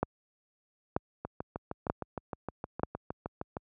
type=two click trains; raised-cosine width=1 ms; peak=-13 / -21 dBFS; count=4 / 16; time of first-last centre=0.03-2.834 / 1.25-3.568 s; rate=1.07 / 6.47 Hz; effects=high-pass 60 Hz 12 dB/octave